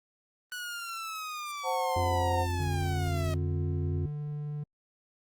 sawtooth linear sweep, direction down, 1480 to 630 Hz, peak -32 dBFS, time 0.52-3.34 s, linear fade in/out 0 ms
sine chord, F# diminished, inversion second, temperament equal with one note detuned, 523.3 / 740 / 902.1 Hz, C5 / F#5 / A5, 0 / 0 / +43 cents, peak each -32 dBFS, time 1.63-2.47 s, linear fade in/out 50 ms
harmonic tone, 88.8 Hz, F2, 29 cents sharp, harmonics 1 / 3 / 4, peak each -29 / -41 / -39 dBFS, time 1.96-4.06 s, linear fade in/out 5 ms
triangle tone with pitch glide, 146.83 to 148.02 Hz, D3 to D3, 0 to +14 cents, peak -31 dBFS, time 2.59-4.64 s, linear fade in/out 10 ms, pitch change +14 cents, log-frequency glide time 2.78-3.65 s
effects Opus 24 kbps

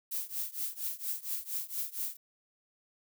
violet noise with tremolo, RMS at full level -33 dBFS, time 0.11-2.17 s, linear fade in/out 10 ms, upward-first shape triangle, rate 4.3 Hz, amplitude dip 95%, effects none

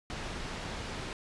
pink low-pass noise, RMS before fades -39 dBFS, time 0.1-1.13 s, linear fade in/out 0 ms, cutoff 5000 Hz, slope 12 dB/octave, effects resampled to 24000 Hz

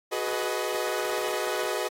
sawtooth chord, G# minor seventh, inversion third, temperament equal with one note detuned, 370 / 421.8 / 493.9 / 622.3 Hz, F#4 / G#4 / B4 / D#5, 0 / +27 / 0 / 0 cents, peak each -29 dBFS, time 0.11-1.89 s, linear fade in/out 20 ms, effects AAC 48 kbps

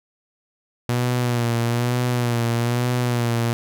sawtooth tone with vibrato, 120.3 Hz, B2, 45 cents flat, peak -15 dBFS, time 0.89-3.53 s, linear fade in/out 0 ms, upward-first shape sine, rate 1.1 Hz, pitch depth 48 cents each way, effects none

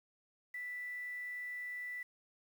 sine tone with quantisation, 1975.5 Hz, B6, in tune, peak -40 dBFS, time 0.54-2.03 s, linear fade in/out 5 ms, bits 10, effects none

